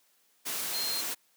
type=tone in noise; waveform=sine; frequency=4186 Hz; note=C8; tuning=in tune; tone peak=-32 dBFS; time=0.73-1.02 s; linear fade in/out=20 ms; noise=white; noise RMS=-34 dBFS; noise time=0.45-1.15 s; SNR=-1 dB; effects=white hiss -68 dBFS RMS until 1.36 s + high-pass 200 Hz 12 dB/octave